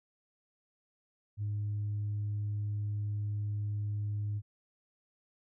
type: tone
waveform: sine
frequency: 103.83 Hz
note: G#2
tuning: in tune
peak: -30 dBFS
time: 1.37-4.42 s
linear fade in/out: 50 ms
effects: tanh soft clip ceiling -29 dBFS